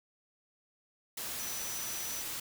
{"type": "tone in noise", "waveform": "sine", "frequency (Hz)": 5920, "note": "F#8", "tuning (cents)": 0, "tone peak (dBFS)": -41, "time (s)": [1.39, 2.22], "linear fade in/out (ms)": 5, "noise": "white", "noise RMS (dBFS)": -39, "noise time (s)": [1.17, 2.4], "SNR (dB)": -5, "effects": []}